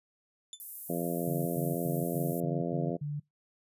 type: tone with exponential decay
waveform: 25% pulse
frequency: 3517 Hz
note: A7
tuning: 1 cent flat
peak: -33 dBFS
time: 0.53-0.61 s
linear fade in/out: 1 ms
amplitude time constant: 17 ms
type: high-pass noise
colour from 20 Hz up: white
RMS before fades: -40 dBFS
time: 0.6-2.4 s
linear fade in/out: 0 ms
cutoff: 11000 Hz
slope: 24 dB/octave
type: harmonic tone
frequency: 85.3 Hz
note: F2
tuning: 40 cents flat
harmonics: 2 / 3 / 4 / 5 / 6 / 7 / 8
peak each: -35 / -37 / -38 / -39 / -40 / -40 / -41 dBFS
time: 0.89-2.97 s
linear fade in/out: 10 ms
type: tone bursts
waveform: sine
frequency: 146.83 Hz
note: D3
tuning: in tune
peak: -32 dBFS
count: 7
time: 1.27-3.2 s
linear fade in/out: 10 ms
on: 190 ms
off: 100 ms
effects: noise-tail reverb RT60 0.2 s tail -25 dB re dry + resampled to 32000 Hz